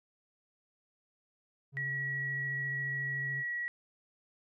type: tone with vibrato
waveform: triangle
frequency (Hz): 137.1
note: C#3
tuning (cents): -19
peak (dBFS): -38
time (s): 1.72-3.44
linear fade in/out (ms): 50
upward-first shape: sine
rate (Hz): 14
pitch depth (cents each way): 24
type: tone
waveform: sine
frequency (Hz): 1922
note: B6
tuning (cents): -48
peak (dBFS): -33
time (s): 1.77-3.68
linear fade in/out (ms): 0
effects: none